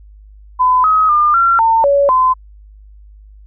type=tone with pitch steps; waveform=sine; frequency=1010 / 1269 / 1204 / 1367 / 904 / 564 / 1025 Hz; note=B5 / D#6 / D6 / F6 / A5 / C#5 / C6; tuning=+39 / +34 / +43 / -37 / +47 / +30 / -36 cents; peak=-8 dBFS; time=0.59-2.34 s; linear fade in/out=20 ms; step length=250 ms; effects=added 51 Hz sine -37 dBFS peak until 3.46 s